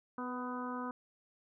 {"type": "harmonic tone with a mistuned harmonic", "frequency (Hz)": 249.7, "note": "B3", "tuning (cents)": 19, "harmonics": [1, 2, 3, 4, 5, 6], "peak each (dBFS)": [-40, -46, -50, -43, -44, -50], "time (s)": [0.18, 0.91], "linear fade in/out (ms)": 2, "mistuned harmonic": 2, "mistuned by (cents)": -19, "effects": []}